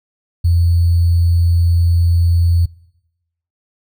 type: tone with sample-and-hold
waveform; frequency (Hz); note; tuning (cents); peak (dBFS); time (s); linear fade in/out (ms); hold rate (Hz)
sine; 85.4; F2; -38; -9; 0.44-2.66; 10; 4410
effects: noise-tail reverb RT60 0.9 s tail -24 dB re dry